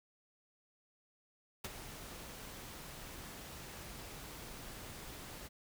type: noise with ADSR envelope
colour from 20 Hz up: pink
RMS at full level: -39 dBFS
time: 1.64-5.49 s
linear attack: 7 ms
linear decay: 29 ms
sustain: -10 dB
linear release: 27 ms
effects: none